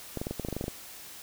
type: clicks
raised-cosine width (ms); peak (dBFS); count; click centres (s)
2; -19; 12; 0.173 / 0.215 / 0.269 / 0.31 / 0.397 / 0.449 / 0.486 / 0.527 / 0.566 / 0.611 / 0.641 / 0.681
effects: white hiss -46 dBFS RMS until 1.22 s